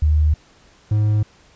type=tone pair in turn; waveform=sine / triangle; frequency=76.1 / 106.13 Hz; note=D#2 / G#2; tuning=-38 / +38 cents; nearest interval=tritone; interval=576 cents; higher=second; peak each=-12 / -12 dBFS; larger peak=neither; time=0.02-0.34 / 0.91-1.23 s; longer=neither; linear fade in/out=5 ms; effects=pink hiss -52 dBFS RMS until 1.55 s + resampled to 16000 Hz